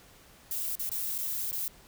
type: noise with dropouts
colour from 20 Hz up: violet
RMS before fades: -33 dBFS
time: 0.51-1.68 s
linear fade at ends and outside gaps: 1 ms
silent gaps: 0.754-0.795 / 0.893-0.916 / 1.18-1.186 / 1.512-1.528 s
effects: pink hiss -56 dBFS RMS until 1.87 s